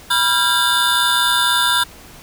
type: tone cluster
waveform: square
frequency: 977 / 1380 / 1605 / 3535 / 3659 Hz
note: B5 / F6 / G6 / A7 / A#7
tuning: -19 / -21 / +40 / +7 / -33 cents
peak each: -21 dBFS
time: 0.1-1.84 s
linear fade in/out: 10 ms
effects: pink hiss -41 dBFS RMS until 2.22 s